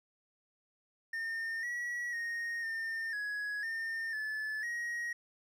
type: tone with pitch steps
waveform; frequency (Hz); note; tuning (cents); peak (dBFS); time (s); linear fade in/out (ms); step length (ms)
triangle; 1819 / 1927 / 1860 / 1811 / 1675 / 1814 / 1733 / 1890; A#6 / B6 / A#6 / A6 / G#6 / A#6 / A6 / A#6; -43 / -43 / -4 / +49 / +14 / -48 / -27 / +23; -33; 1.13-5.13; 5; 500
effects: none